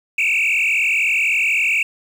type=tone with frequency modulation; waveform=sine; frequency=2489 Hz; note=D#7; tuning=in tune; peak=-12 dBFS; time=0.18-1.83 s; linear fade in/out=5 ms; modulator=43.8 Hz; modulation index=5.7; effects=tanh soft clip ceiling -14 dBFS + 7-bit